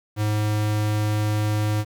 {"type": "tone", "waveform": "square", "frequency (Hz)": 106, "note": "G#2", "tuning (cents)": 36, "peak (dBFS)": -21, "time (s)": [0.16, 1.85], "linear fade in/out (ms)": 50, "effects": ["8-bit"]}